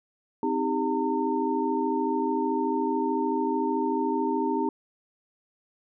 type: tone cluster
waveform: sine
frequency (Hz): 259.8 / 313.4 / 398.2 / 911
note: C4 / D#4 / G4 / A#5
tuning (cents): -12 / +13 / +27 / -40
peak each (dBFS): -29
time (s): 0.43-4.69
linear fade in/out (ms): 2
effects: none